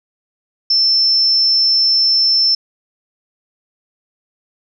sine tone, 5330 Hz, E8, 18 cents sharp, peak -10 dBFS, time 0.7-2.55 s, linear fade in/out 5 ms, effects none

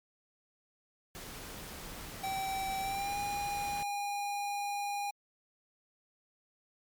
pink noise, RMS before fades -45 dBFS, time 1.15-3.83 s, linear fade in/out 0 ms
square tone with pitch glide, 773 to 812.8 Hz, G5 to G#5, -24 to -38 cents, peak -34 dBFS, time 2.23-5.11 s, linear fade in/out 10 ms, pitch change +86 cents, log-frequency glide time 2.8-3.18 s
effects MP3 96 kbps

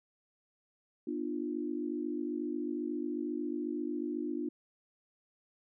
sine chord, B diminished, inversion none, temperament equal with one note detuned, 246.9 / 301.1 / 349.2 Hz, B3 / D4 / F4, 0 / +43 / 0 cents, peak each -39 / -36 / -38 dBFS, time 1.07-4.49 s, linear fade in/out 5 ms, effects none

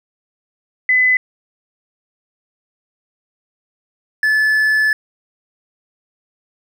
sine / triangle tone pair in turn, 2012 / 1732.2 Hz, B6 / A6, +32 / -28 cents, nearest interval minor third, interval 260 cents, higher first, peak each -10 dBFS, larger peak neither, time 0.89-1.17 / 4.23-4.93 s, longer second, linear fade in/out 2 ms, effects none

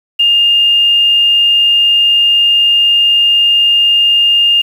sine tone with quantisation, 2818 Hz, F7, 15 cents sharp, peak -6 dBFS, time 0.19-4.62 s, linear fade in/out 10 ms, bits 6, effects none

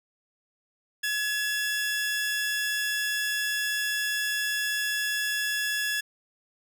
sawtooth tone pair together, 1695 / 2698 Hz, G#6 / E7, +35 / +40 cents, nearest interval minor sixth, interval 805 cents, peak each -23 / -33 dBFS, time 1.03-6.01 s, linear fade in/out 10 ms, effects none

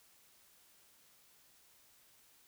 silence, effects white hiss -66 dBFS RMS until 2.47 s

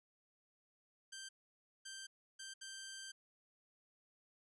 10% pulse tone bursts at uneven times, 1568 Hz, G6, in tune, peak -39 dBFS, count 4, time 1.12-1.29 / 1.85-2.07 / 2.39-2.54 / 2.61-3.12 s, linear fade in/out 10 ms, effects resampled to 22050 Hz

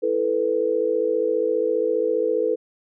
sine chord, E suspended fourth, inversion none, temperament just, 329.6 / 439.5 / 494.4 Hz, E4 / A4 / B4, 0 / -2 / +2 cents, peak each -28 / -22 / -22 dBFS, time 0.02-2.56 s, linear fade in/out 20 ms, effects none

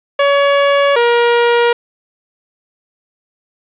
sawtooth tone pair in turn, 564 / 474.3 Hz, C#5 / A#4, +30 / +30 cents, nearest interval minor third, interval 300 cents, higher first, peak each -5 dBFS, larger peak neither, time 0.19-0.96 / 0.96-1.73 s, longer neither, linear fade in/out 5 ms, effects resampled to 8000 Hz + 7-bit

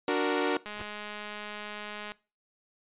sawtooth chord, D augmented, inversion none, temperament equal, 293.7 / 370 / 466.2 Hz, D4 / F#4 / A#4, 0 / 0 / 0 cents, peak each -26 dBFS, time 0.08-0.57 s, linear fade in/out 2 ms
click train, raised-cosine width 0.3 ms, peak -24 dBFS, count 306, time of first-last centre 0.66-2.119 s, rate 209 Hz
pink noise with exponential growth, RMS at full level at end -35 dBFS, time 0.72-0.82 s, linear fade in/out 1 ms, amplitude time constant 21 ms
effects noise-tail reverb RT60 0.3 s tail -20 dB re dry + resampled to 8000 Hz

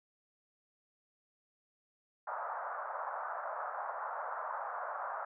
white band-pass noise, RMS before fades -40 dBFS, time 2.27-5.25 s, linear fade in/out 5 ms, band 580 to 1400 Hz, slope 48 dB/octave, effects none

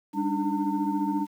sine tone cluster, 199.7 / 289.4 / 303.9 / 906 Hz, G3 / D4 / D#4 / A#5, +32 / -25 / -41 / -50 cents, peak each -30 / -28 / -29 / -30 dBFS, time 0.13-1.27 s, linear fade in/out 50 ms, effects tanh soft clip ceiling -15 dBFS + 9-bit

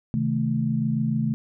sine chord, A diminished, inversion first, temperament just, 132 / 158.4 / 220 Hz, C3 / Eb3 / A3, +16 / +31 / 0 cents, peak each -26 / -27 / -24 dBFS, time 0.14-1.34 s, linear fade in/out 0 ms, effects none

